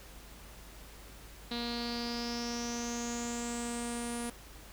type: tone with low-pass filter sweep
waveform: sawtooth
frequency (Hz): 237.4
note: A#3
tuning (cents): +32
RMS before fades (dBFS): -37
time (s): 1.51-4.3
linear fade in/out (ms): 5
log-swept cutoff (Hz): 4000 to 10000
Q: 8.5
effects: added 50 Hz sine -52 dBFS peak until 4.72 s + pink hiss -53 dBFS RMS until 4.72 s